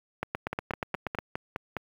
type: two click trains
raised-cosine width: 0.5 ms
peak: -14 / -16 dBFS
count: 9 / 7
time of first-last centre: 0.23-1.187 / 0.53-1.767 s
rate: 8.36 / 4.85 Hz
effects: high-pass 60 Hz 12 dB/octave + 8-bit